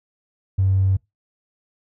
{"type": "tone with tanh clipping", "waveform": "triangle", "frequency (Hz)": 95.7, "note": "G2", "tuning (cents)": -41, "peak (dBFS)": -14, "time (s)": [0.58, 0.97], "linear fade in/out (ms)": 10, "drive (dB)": 1, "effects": ["noise-tail reverb RT60 0.2 s tail -25 dB re dry"]}